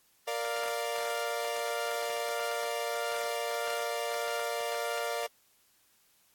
sawtooth chord, Bb major, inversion none, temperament equal, 466.2 / 587.3 / 698.5 Hz, Bb4 / D5 / F5, 0 / 0 / 0 cents, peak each -32 dBFS, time 0.27-5.27 s, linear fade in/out 10 ms, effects white hiss -67 dBFS RMS until 6.34 s + AAC 64 kbps

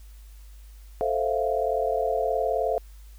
sine chord, F major seventh, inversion first, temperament equal, 440 / 523.3 / 659.3 / 698.5 Hz, A4 / C5 / E5 / F5, 0 / 0 / 0 / 0 cents, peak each -28 dBFS, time 1.01-2.78 s, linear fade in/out 0 ms, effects added 51 Hz sine -43 dBFS peak until 3.18 s + white hiss -59 dBFS RMS until 3.18 s

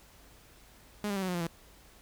sawtooth tone with pitch steps, 207.7 / 200.3 / 193.12 / 186.22 / 179.56 / 173.15 / 166.96 Hz, G#3 / G3 / G3 / F#3 / F3 / F3 / E3, 0 / +38 / -26 / +11 / +48 / -15 / +22 cents, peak -27 dBFS, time 1.04-1.467 s, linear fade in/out 0 ms, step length 61 ms, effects added 50 Hz sine -61 dBFS peak until 2.01 s + pink hiss -58 dBFS RMS until 2.01 s

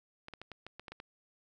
clicks, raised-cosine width 0.3 ms, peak -29 dBFS, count 9, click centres 0.284 / 0.337 / 0.416 / 0.517 / 0.666 / 0.796 / 0.882 / 0.92 / 1.001 s, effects none

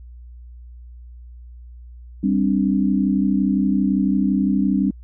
sine chord, G suspended fourth, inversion none, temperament equal, 196 / 261.6 / 293.7 Hz, G3 / C4 / D4, 0 / 0 / 0 cents, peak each -18 / -21 / -22 dBFS, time 2.23-4.91 s, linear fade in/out 10 ms, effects added 60 Hz sine -37 dBFS peak until 5.03 s

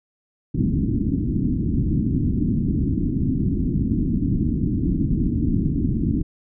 white low-pass noise, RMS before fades -21 dBFS, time 0.54-6.23 s, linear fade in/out 10 ms, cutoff 300 Hz, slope 48 dB/octave, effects none

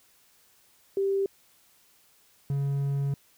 sine / triangle tone pair in turn, 392.1 / 139.71 Hz, G4 / C#3, 0 / +14 cents, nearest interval octave + tritone, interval 1786 cents, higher first, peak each -23 dBFS, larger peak neither, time 0.97-1.26 / 2.5-3.14 s, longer second, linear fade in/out 2 ms, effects white hiss -62 dBFS RMS until 3.37 s

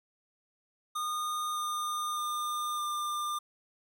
square tone with pitch steps, 1225 / 1215.8 / 1206.7 / 1197.7 Hz, D#6 / D#6 / D6 / D6, -27 / -40 / +47 / +34 cents, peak -32 dBFS, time 0.95-3.39 s, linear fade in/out 10 ms, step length 610 ms, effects none

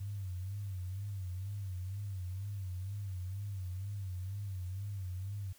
sine tone with vibrato, 95.9 Hz, G2, 37 cents flat, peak -37 dBFS, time 0-5.53 s, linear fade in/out 10 ms, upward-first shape sine, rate 2.1 Hz, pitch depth 110 cents each way, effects white hiss -63 dBFS RMS until 5.58 s

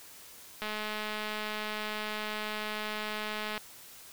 click train, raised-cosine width 0.3 ms, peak -20 dBFS, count 631, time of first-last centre 0.62-3.578 s, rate 213 Hz, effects white hiss -51 dBFS RMS until 4.12 s

